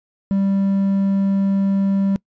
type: tone with quantisation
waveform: triangle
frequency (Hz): 196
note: G3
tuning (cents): 0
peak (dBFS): -13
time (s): 0.31-2.16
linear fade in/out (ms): 0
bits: 7
effects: noise-tail reverb RT60 0.1 s tail -23 dB re dry + resampled to 16000 Hz